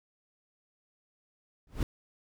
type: noise with exponential growth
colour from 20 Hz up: brown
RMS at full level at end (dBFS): -25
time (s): 1.67-1.83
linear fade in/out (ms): 2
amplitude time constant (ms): 34
effects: none